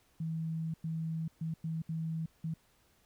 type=tone bursts at uneven times; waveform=sine; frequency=161.6 Hz; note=E3; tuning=34 cents flat; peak=-33 dBFS; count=6; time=0.2-0.74 / 0.84-1.28 / 1.41-1.54 / 1.64-1.82 / 1.89-2.26 / 2.44-2.54 s; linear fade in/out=5 ms; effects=pink hiss -69 dBFS RMS until 3.05 s